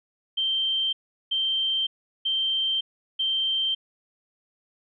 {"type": "tone bursts", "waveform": "sine", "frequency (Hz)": 3136, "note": "G7", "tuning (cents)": 0, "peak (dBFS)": -22, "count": 4, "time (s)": [0.37, 3.75], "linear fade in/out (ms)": 10, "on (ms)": 560, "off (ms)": 380, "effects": []}